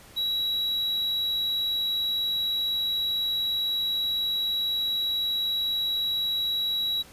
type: tone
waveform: triangle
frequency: 3886 Hz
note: B7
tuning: 29 cents flat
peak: -23 dBFS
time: 0.16-7.03 s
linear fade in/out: 20 ms
effects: pink hiss -50 dBFS RMS until 7.12 s + resampled to 32000 Hz